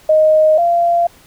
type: tone pair in turn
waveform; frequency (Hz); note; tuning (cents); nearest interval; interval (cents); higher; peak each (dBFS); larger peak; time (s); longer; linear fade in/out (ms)
sine; 622.3 / 688; D#5 / F5; 0 / -26; major second; 174; second; -7 / -10; first; 0.09-0.58 / 0.58-1.07; neither; 5
effects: pink hiss -46 dBFS RMS until 1.26 s